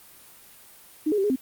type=tone with pitch steps; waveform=sine; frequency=307.6 / 419.2 / 388.5 / 415.5 / 260.4 Hz; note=D#4 / G#4 / G4 / G#4 / C4; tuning=-20 / +16 / -16 / +1 / -8 cents; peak=-20 dBFS; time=1.06-1.36 s; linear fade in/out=10 ms; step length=60 ms; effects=white hiss -50 dBFS RMS until 1.41 s + Opus 32 kbps